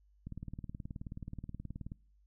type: click train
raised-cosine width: 5 ms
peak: -30 dBFS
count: 32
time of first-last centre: 0.27-1.919 s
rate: 18.8 Hz
effects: noise-tail reverb RT60 0.5 s tail -25 dB re dry + added 50 Hz sine -64 dBFS peak until 2.26 s